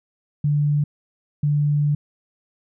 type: tone pair in turn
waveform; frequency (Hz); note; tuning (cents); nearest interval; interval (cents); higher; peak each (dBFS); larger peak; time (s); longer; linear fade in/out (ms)
sine; 146.83 / 146.83; D3 / D3; 0 / 0; unison; 0; neither; -16; neither; 0.44-0.84 / 1.43-1.95; second; 5
effects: none